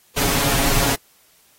pink noise with comb filter, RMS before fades -19 dBFS, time 0.16-0.96 s, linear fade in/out 20 ms, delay 7.2 ms, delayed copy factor +0.9, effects white hiss -56 dBFS RMS until 1.58 s + AAC 48 kbps

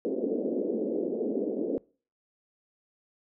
white band-pass noise, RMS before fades -30 dBFS, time 0.05-1.78 s, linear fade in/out 0 ms, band 220 to 510 Hz, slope 48 dB/octave, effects noise-tail reverb RT60 0.4 s tail -24 dB re dry

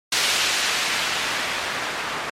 blue noise with low-pass filter sweep, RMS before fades -24 dBFS, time 0.12-2.3 s, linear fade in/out 5 ms, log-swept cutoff 3900 to 1400 Hz, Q 0.74, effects MP3 64 kbps

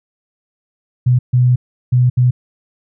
sine tone bursts at uneven times, 124.7 Hz, B2, 17 cents sharp, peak -8 dBFS, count 4, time 1.06-1.19 / 1.33-1.56 / 1.92-2.1 / 2.17-2.31 s, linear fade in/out 10 ms, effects none

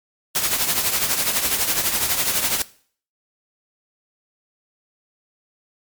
white noise with tremolo, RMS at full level -18 dBFS, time 0.35-2.62 s, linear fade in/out 2 ms, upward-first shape triangle, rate 12 Hz, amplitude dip 65%, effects noise-tail reverb RT60 0.5 s tail -19 dB re dry + MP3 96 kbps

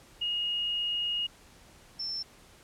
sine tone pair in turn, 2868 / 5358 Hz, F7 / E8, +45 / +27 cents, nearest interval major seventh, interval 1082 cents, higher second, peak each -28 / -32 dBFS, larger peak first, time 0.21-1.27 / 1.99-2.23 s, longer first, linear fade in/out 10 ms, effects pink hiss -56 dBFS RMS until 2.63 s + low-pass 11000 Hz 12 dB/octave

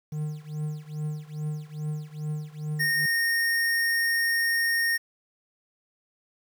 triangle tone with tremolo, 152 Hz, D#3, 40 cents flat, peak -24 dBFS, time 0.12-3.06 s, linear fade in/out 5 ms, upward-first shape triangle, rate 2.4 Hz, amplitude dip 95%
square tone, 1846 Hz, A#6, 17 cents flat, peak -23 dBFS, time 2.79-4.98 s, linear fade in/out 20 ms
effects 9-bit

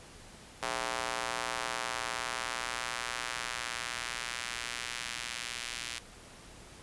square tone with high-pass filter sweep, 59.7 Hz, A#1, 42 cents sharp, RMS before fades -37 dBFS, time 0.62-5.99 s, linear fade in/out 10 ms, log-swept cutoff 770 to 2500 Hz, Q 0.96, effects pink hiss -52 dBFS RMS until 6.82 s + resampled to 24000 Hz

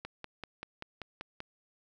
click train, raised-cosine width 0.3 ms, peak -24 dBFS, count 8, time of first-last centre 0.05-1.404 s, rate 5.17 Hz, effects none

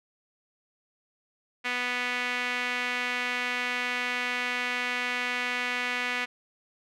sawtooth tone with band-pass filter, 246.9 Hz, B3, in tune, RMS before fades -30 dBFS, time 1.64-6.26 s, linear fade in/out 20 ms, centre 2200 Hz, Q 2.4, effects none

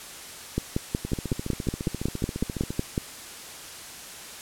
two click trains, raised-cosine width 3 ms, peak -11 / -17 dBFS, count 14 / 25, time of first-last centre 0.58-2.979 / 1.05-2.705 s, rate 5.42 / 14.5 Hz, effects white hiss -41 dBFS RMS until 4.41 s + low-pass 11000 Hz 12 dB/octave

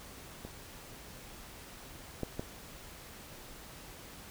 clicks, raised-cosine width 2 ms, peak -29 / -20 / -22 dBFS, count 3, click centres 0.45 / 2.233 / 2.395 s, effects pink hiss -50 dBFS RMS until 4.3 s

